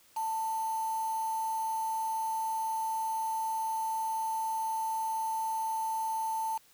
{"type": "tone with quantisation", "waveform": "sine", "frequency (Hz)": 889, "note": "A5", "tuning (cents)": 18, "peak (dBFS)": -30, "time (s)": [0.16, 6.58], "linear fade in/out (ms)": 10, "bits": 7, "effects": ["white hiss -62 dBFS RMS until 6.73 s"]}